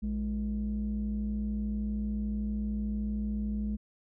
sine tone pair together, 58.76 / 209.6 Hz, A#1 / G#3, +14 / +16 cents, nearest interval octave + minor seventh, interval 2202 cents, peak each -32 / -30 dBFS, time 0.02-3.77 s, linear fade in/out 20 ms, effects tanh soft clip ceiling -25 dBFS

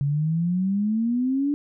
sine exponential sweep, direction up, 138.59 to 293.7 Hz, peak -20 dBFS, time 0.01-1.54 s, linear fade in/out 0 ms, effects none

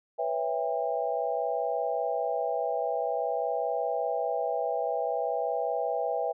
sine chord, C# half-diminished seventh, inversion third, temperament equal with one note detuned, 493.9 / 554.4 / 659.3 / 802.8 Hz, B4 / C#5 / E5 / G5, 0 / 0 / 0 / +41 cents, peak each -32 / -35 / -31 / -32 dBFS, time 0.18-6.33 s, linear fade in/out 20 ms, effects none

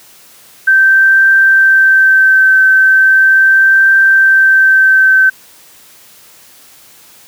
sine tone with vibrato, 1554 Hz, G6, 16 cents flat, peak -4 dBFS, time 0.67-5.3 s, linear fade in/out 10 ms, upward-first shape triangle, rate 0.38 Hz, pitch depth 16 cents each way, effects white hiss -41 dBFS RMS until 7.27 s + high-pass 80 Hz 12 dB/octave

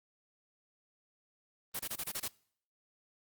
white noise bursts, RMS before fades -37 dBFS, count 7, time 1.74-2.282 s, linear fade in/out 10 ms, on 56 ms, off 25 ms, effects noise-tail reverb RT60 0.6 s tail -24 dB re dry + Opus 24 kbps

